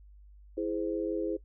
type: chord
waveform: sine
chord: E augmented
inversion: none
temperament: equal with one note detuned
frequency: 329.6 / 415.3 / 517.5 Hz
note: E4 / G#4 / B#4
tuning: 0 / 0 / -19 cents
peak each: -32 / -34 / -36 dBFS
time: 0.57-1.37 s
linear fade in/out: 10 ms
effects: noise-tail reverb RT60 0.1 s tail -19 dB re dry + added 50 Hz sine -51 dBFS peak until 1.44 s